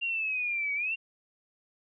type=exponential two-way sweep; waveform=sine; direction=down then up; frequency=2789 to 2246 to 2789 Hz; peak=-28 dBFS; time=0.01-0.96 s; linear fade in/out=20 ms; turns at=0.74 s; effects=none